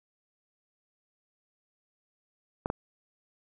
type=clicks; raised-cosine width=1 ms; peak=-15 dBFS; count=2; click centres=2.659 / 2.701 s; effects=none